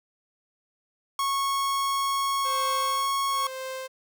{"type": "tone", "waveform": "45% pulse", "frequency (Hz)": 1100, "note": "C#6", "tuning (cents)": -14, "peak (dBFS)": -24, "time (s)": [1.19, 3.47], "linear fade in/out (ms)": 2}
{"type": "tone with tremolo", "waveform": "sawtooth", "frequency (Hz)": 523.3, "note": "C5", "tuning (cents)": 0, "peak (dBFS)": -28, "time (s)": [2.44, 3.88], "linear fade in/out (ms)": 20, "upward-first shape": "sine", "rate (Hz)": 1, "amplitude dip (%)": 100}
{"effects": []}